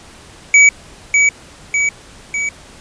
square tone with echo, 2276 Hz, C#7, 45 cents sharp, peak -5 dBFS, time 0.54-0.69 s, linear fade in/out 2 ms, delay 600 ms, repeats 3, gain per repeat -4 dB, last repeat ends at 2.49 s, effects pink hiss -40 dBFS RMS until 2.8 s + resampled to 22050 Hz

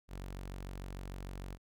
sawtooth tone, 46.65 Hz, F#1, 15 cents sharp, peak -38 dBFS, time 0.08-1.58 s, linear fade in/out 50 ms, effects none

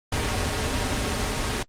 pink noise with comb filter, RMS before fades -25 dBFS, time 0.12-1.63 s, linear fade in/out 5 ms, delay 5.9 ms, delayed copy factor -0.55, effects low-pass 8000 Hz 12 dB/octave + Opus 32 kbps

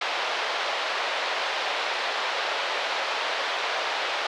pink band-pass noise, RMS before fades -28 dBFS, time 0.01-4.27 s, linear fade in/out 5 ms, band 540 to 4300 Hz, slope 24 dB/octave, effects none

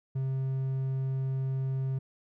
triangle tone, 133 Hz, C3, 29 cents sharp, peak -26 dBFS, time 0.15-1.99 s, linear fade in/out 10 ms, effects none

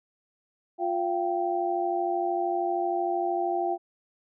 sine tone cluster, 352 / 685 / 778 Hz, F4 / F5 / G5, +14 / -34 / -13 cents, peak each -29 dBFS, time 0.78-3.78 s, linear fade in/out 50 ms, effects none

